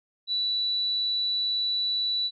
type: tone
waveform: sine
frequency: 3951 Hz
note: B7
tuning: in tune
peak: -24 dBFS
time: 0.27-2.31 s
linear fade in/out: 50 ms
effects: none